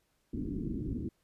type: low-pass noise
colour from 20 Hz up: white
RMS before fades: -36 dBFS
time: 0.33-1.09 s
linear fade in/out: 5 ms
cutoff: 340 Hz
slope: 48 dB/octave
effects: pink hiss -75 dBFS RMS until 1.23 s + resampled to 32000 Hz